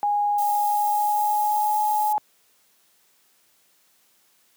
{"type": "tone with pitch glide", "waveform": "sine", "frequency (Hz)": [824, 845.2], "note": ["G#5", "G#5"], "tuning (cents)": [-14, 30], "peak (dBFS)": -19, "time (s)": [0.03, 2.18], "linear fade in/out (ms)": 0, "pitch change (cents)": 44, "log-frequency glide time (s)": [0.35, 1.84]}
{"type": "noise", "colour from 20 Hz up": "violet", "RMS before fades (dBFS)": -34, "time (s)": [0.38, 2.13], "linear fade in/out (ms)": 5}
{"effects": ["white hiss -62 dBFS RMS until 4.56 s", "high-pass 150 Hz 12 dB/octave"]}